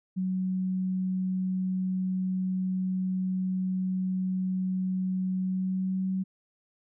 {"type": "tone with pitch glide", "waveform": "sine", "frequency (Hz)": [186.2, 188.69], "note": ["F#3", "F#3"], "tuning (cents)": [11, 34], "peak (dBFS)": -26, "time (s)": [0.16, 6.24], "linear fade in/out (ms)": 20, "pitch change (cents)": 23, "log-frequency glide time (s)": [5.4, 6.1], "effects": []}